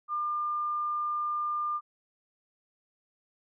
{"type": "tone", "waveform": "sine", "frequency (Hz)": 1200, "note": "D6", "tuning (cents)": 37, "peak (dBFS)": -28, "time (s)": [0.08, 1.81], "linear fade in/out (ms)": 50, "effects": []}